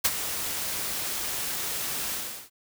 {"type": "noise with ADSR envelope", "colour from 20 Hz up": "white", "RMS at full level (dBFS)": -20, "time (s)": [0.04, 2.5], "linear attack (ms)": 12, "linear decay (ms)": 42, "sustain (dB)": -11, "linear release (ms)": 370, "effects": []}